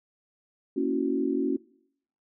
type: chord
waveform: sine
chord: F# dominant seventh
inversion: first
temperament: equal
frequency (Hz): 233.1 / 277.2 / 329.6 / 370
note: A#3 / C#4 / E4 / F#4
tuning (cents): 0 / 0 / 0 / 0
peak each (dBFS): -32 / -27 / -32 / -29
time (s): 0.76-1.57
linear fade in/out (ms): 10
effects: noise-tail reverb RT60 0.7 s tail -23 dB re dry